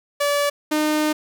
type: tone pair in turn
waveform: sawtooth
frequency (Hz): 576 / 305.1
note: D5 / D#4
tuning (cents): -34 / -34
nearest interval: major seventh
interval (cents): 1100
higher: first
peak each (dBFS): -14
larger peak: neither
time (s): 0.2-0.5 / 0.71-1.13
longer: second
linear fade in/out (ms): 10
effects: none